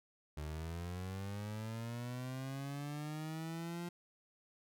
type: linear sweep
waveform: 30% pulse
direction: up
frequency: 73.42 to 174.61 Hz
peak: -38 dBFS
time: 0.37-3.89 s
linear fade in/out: 5 ms
effects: none